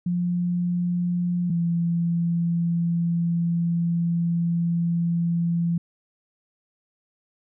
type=tone pair in turn; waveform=sine; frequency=176 / 169.81 Hz; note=F3 / F3; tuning=+14 / -48 cents; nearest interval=minor second; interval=62 cents; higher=first; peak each=-21 / -20 dBFS; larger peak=second; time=0.06-1.5 / 1.5-5.78 s; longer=second; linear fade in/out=5 ms; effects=none